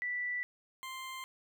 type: tone pair in turn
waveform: sine / 20% pulse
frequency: 1969 / 1048.2 Hz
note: B6 / C6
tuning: -6 / +3 cents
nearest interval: major seventh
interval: 1091 cents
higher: first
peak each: -33 / -36 dBFS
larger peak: first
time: 0.02-0.43 / 0.83-1.24 s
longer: neither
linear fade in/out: 0 ms
effects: none